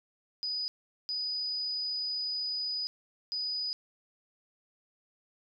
sine tone bursts at uneven times, 4966 Hz, D#8, 4 cents flat, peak -31 dBFS, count 3, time 0.43-0.68 / 1.09-2.87 / 3.32-3.73 s, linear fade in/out 0 ms, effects none

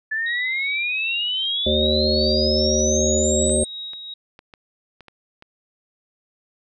sine exponential sweep, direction up, 1730 to 8600 Hz, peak -21 dBFS, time 0.11-3.65 s, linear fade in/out 10 ms
sine tone with tremolo, 3800 Hz, A#7, 33 cents sharp, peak -29 dBFS, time 0.26-4.14 s, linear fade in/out 5 ms, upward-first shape sine, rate 2.6 Hz, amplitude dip 40%
harmonic tone, 75.8 Hz, D#2, 45 cents flat, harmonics 1 / 3 / 5 / 7 / 8, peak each -24 / -24 / -24 / -24 / -24 dBFS, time 1.66-3.64 s, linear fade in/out 5 ms
clicks, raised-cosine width 0.3 ms, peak -27 dBFS, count 7, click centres 3.495 / 3.934 / 4.391 / 4.538 / 5.007 / 5.083 / 5.424 s
effects none

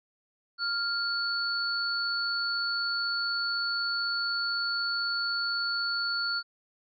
sine tone pair together, 1396.9 / 4442 Hz, F6 / C#8, 0 / +3 cents, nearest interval octave + minor sixth, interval 2003 cents, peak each -30 / -30 dBFS, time 0.58-6.43 s, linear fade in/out 50 ms, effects none

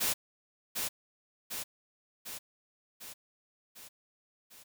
white noise with echo, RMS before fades -30 dBFS, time 0-0.14 s, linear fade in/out 20 ms, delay 750 ms, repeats 6, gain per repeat -4 dB, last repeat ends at 4.64 s, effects none

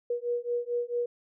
sine beating tone pair, 478.7 / 483.2 Hz, A#4 / B4, +46 / -38 cents, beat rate 4.5 Hz, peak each -31 dBFS, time 0.1-1.06 s, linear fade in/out 5 ms, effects none

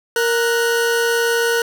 40% pulse tone pair together, 466.2 / 1477.3 Hz, A#4 / F#6, 0 / -3 cents, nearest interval octave + minor sixth, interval 1997 cents, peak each -16 / -19 dBFS, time 0.16-1.62 s, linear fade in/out 2 ms, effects none

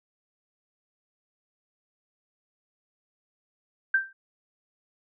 sine tone with exponential decay, 1568 Hz, G6, in tune, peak -16 dBFS, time 3.94-4.13 s, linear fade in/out 5 ms, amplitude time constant 41 ms, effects none

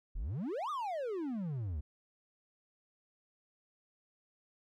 triangle exponential two-way sweep, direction up then down, 34.66 to 1256 to 68.2 Hz, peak -33 dBFS, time 0.15-1.81 s, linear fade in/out 10 ms, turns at 0.7 s, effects none

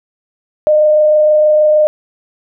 sine tone with frequency modulation, 609 Hz, D#5, 37 cents flat, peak -6 dBFS, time 0.67-1.87 s, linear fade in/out 0 ms, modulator 26.4 Hz, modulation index 0.24, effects none

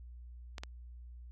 clicks, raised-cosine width 0.2 ms, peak -24 dBFS, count 2, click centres 0.582 / 0.635 s, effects added 60 Hz sine -47 dBFS peak until 1.31 s

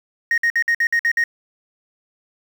sine tone bursts, 1864.7 Hz, A#6, in tune, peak -12 dBFS, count 8, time 0.31-1.239 s, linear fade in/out 2 ms, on 68 ms, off 55 ms, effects tanh soft clip ceiling -13 dBFS + 7-bit

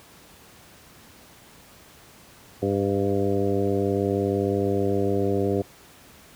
harmonic tone with a mistuned harmonic, 99.4 Hz, G2, 25 cents sharp, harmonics 1 / 2 / 3 / 4 / 5 / 6 / 7, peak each -28 / -29 / -28 / -25 / -28 / -35 / -35 dBFS, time 2.62-5.62 s, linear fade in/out 5 ms, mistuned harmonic 6, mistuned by +37 cents, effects pink hiss -50 dBFS RMS until 6.35 s + high-pass 60 Hz 12 dB/octave

